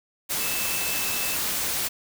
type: tone in noise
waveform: sine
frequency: 2629 Hz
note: E7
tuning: 5 cents flat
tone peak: -33 dBFS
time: 0.39-1.36 s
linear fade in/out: 20 ms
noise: white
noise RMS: -27 dBFS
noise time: 0.29-1.89 s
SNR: -9 dB
effects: none